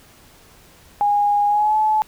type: tone with pitch glide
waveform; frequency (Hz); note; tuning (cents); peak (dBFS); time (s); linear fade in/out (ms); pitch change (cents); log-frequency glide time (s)
sine; 821 to 861.3; G#5 to A5; -20 to -37; -14; 1.01-2.02; 0; +83; 1.48-1.76
effects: pink hiss -49 dBFS RMS until 2.07 s